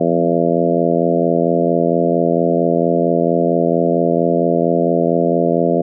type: harmonic tone with a mistuned harmonic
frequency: 84.4 Hz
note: E2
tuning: 41 cents sharp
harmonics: 2 / 3 / 4 / 5 / 6 / 7 / 8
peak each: -20 / -20 / -20 / -20 / -20 / -20 / -20 dBFS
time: 0-5.82 s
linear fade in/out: 10 ms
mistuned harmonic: 2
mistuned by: +22 cents
effects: none